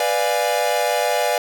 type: chord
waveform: 45% pulse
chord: B diminished seventh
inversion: none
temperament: equal with one note detuned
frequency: 493.9 / 591.8 / 698.5 / 830.6 Hz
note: B4 / D5 / F5 / Ab5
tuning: 0 / +13 / 0 / 0 cents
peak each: -24 / -22 / -23 / -24 dBFS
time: 0-1.38 s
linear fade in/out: 2 ms
effects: none